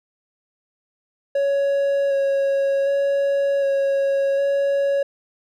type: tone with vibrato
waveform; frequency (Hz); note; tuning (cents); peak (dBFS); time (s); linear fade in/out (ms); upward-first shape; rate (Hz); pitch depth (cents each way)
triangle; 554.4; C#5; 0; -15; 1.35-5.03; 5; square; 0.66; 11
effects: none